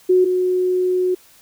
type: tone pair in turn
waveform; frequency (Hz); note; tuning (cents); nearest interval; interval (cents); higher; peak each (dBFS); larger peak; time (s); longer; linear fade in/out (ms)
sine; 367.1 / 365.8; F#4 / F#4; -14 / -20; unison; 6; first; -10 / -15; first; 0.09-0.25 / 0.25-1.15; second; 10
effects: white hiss -50 dBFS RMS until 1.41 s